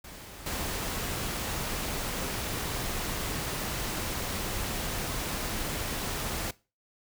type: noise with level steps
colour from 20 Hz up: pink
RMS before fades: -45 / -33 dBFS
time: 0.04-6.51 s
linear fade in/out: 5 ms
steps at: 0.46 s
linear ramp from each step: 2 ms
effects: noise-tail reverb RT60 0.3 s tail -20 dB re dry